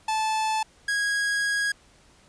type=tone pair in turn; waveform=45% pulse; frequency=873 / 1648 Hz; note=A5 / G#6; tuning=-14 / -14 cents; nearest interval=major seventh; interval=1100 cents; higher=second; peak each=-23 dBFS; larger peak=neither; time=0.08-0.63 / 0.88-1.72 s; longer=second; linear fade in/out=5 ms; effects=pink hiss -57 dBFS RMS until 2.28 s + resampled to 22050 Hz